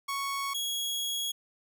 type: tone pair in turn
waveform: sawtooth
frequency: 1109 / 3323 Hz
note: C#6 / G#7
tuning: 0 / 0 cents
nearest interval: octave + perfect fifth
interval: 1900 cents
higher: second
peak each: -27 dBFS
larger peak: neither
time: 0.08-0.54 / 0.54-1.32 s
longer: second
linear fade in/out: 10 ms
effects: none